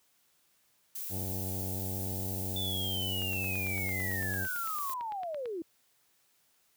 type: noise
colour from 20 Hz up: violet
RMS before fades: -39 dBFS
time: 0.95-4.94 s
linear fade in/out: 5 ms
type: harmonic tone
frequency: 94.5 Hz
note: F#2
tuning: 37 cents sharp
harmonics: 1 / 2 / 3 / 4 / 5 / 6 / 7 / 8 / 9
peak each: -36 / -42 / -46 / -48 / -50 / -52 / -53 / -54 / -55 dBFS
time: 1.09-4.48 s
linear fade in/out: 50 ms
type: linear sweep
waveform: sine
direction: down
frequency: 3541 to 311.1 Hz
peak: -34 dBFS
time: 2.56-5.62 s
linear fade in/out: 2 ms
type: click train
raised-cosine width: 0.3 ms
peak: -31 dBFS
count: 21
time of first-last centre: 3.22-5.457 s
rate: 8.94 Hz
effects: white hiss -70 dBFS RMS until 6.76 s + high-pass 60 Hz 12 dB/octave